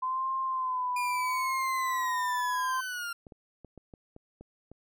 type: tone with vibrato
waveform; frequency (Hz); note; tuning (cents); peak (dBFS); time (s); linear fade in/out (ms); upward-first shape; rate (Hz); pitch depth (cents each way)
sine; 1023; C6; -39; -28; 0.02-2.81; 10; sine; 0.75; 57
type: linear sweep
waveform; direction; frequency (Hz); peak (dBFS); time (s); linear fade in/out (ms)
40% pulse; down; 2430 to 1380; -33; 0.96-3.13; 5
type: clicks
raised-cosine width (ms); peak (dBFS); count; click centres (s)
2; -34; 8; 3.268 / 3.322 / 3.647 / 3.777 / 3.938 / 4.164 / 4.41 / 4.716
effects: none